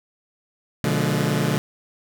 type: chord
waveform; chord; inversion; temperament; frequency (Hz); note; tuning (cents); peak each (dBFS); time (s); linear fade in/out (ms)
sawtooth; B diminished seventh; none; just; 123.47 / 148.16 / 177.8 / 213.4; B2 / D3 / F3 / Ab3; 0 / +16 / +31 / +47; -22 / -19 / -22 / -22; 0.84-1.58; 0
effects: none